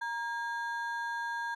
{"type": "ring-modulated tone", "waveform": "triangle", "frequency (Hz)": 1279, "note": "D#6", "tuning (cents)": 47, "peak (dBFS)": -28, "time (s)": [0.01, 1.55], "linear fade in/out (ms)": 10, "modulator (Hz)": 342, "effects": []}